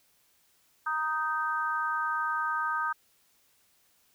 sine chord, Eb major, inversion second, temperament just, 933.4 / 1244.5 / 1555.6 Hz, Bb5 / Eb6 / G6, +2 / 0 / -14 cents, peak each -34 / -30 / -32 dBFS, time 0.86-2.93 s, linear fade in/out 10 ms, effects white hiss -67 dBFS RMS until 4.14 s

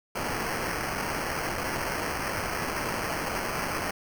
white noise with sample-and-hold, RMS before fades -31 dBFS, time 0.15-3.91 s, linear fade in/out 5 ms, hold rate 3675 Hz, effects none

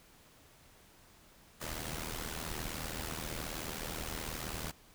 pink noise with amplitude modulation, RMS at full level -37 dBFS, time 1.6-4.72 s, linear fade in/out 20 ms, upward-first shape sine, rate 78.9 Hz, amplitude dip 75%, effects pink hiss -61 dBFS RMS until 4.94 s

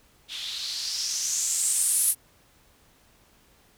violet noise with low-pass filter sweep, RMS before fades -27 dBFS, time 0.28-2.15 s, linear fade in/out 50 ms, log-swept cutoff 3300 to 11000 Hz, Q 4.3, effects pink hiss -60 dBFS RMS until 3.77 s

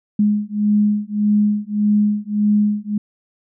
sine beating tone pair, 207.7 / 209.4 Hz, G#3 / G#3, 0 / +15 cents, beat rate 1.7 Hz, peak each -17 dBFS, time 0.19-2.98 s, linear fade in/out 5 ms, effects none

